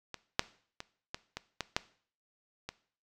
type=clicks; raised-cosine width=0.2 ms; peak=-22 / -7 / -23 / -19 / -20 / -16 / -10 / -21 dBFS; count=8; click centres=0.143 / 0.394 / 0.804 / 1.145 / 1.37 / 1.607 / 1.765 / 2.69 s; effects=noise-tail reverb RT60 0.5 s tail -18 dB re dry